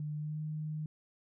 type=tone with pitch glide; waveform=sine; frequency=150.2 to 153.89 Hz; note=D3 to D#3; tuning=+39 to -19 cents; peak=-35 dBFS; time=0-0.86 s; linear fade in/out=2 ms; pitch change=+42 cents; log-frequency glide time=0.16-0.4 s; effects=none